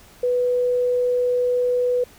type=tone; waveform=sine; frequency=493.9 Hz; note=B4; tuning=in tune; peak=-17 dBFS; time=0.23-2.04 s; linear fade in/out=5 ms; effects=pink hiss -49 dBFS RMS until 2.18 s